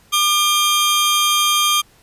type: tone pair together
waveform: sawtooth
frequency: 1200 / 3204 Hz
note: D6 / G7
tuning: +37 / +37 cents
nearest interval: octave + perfect fourth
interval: 1700 cents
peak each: -13 dBFS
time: 0.12-1.82 s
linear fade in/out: 20 ms
effects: pink hiss -52 dBFS RMS until 2.02 s + resampled to 32000 Hz